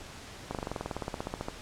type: slowing click train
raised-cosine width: 1 ms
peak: -19 dBFS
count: 19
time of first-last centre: 0.51-1.485 s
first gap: 38 ms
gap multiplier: 1.04
effects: pink hiss -46 dBFS RMS until 1.61 s + low-pass 8000 Hz 12 dB/octave